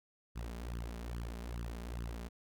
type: tone with flanger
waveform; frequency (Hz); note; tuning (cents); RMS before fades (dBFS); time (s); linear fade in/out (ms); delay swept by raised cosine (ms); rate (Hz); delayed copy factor
sawtooth; 58.27; A#1; 0; -42; 0.35-2.29; 20; 0.63 to 5.03; 2.4; +0.9
effects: none